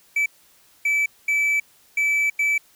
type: tone bursts at uneven times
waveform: triangle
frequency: 2309 Hz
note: D7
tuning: 30 cents flat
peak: -16 dBFS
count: 5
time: 0.16-0.26 / 0.85-1.06 / 1.28-1.6 / 1.97-2.3 / 2.39-2.58 s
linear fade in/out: 5 ms
effects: white hiss -56 dBFS RMS until 2.75 s